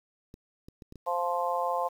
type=clicks; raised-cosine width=3 ms; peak=-33 dBFS; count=5; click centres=0.341 / 0.685 / 0.822 / 0.924 / 0.957 s
type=harmonic tone; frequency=174.61 Hz; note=F3; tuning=in tune; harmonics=3 / 4 / 5 / 6; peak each=-32 / -32 / -32 / -32 dBFS; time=1.06-1.89 s; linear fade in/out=20 ms
effects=9-bit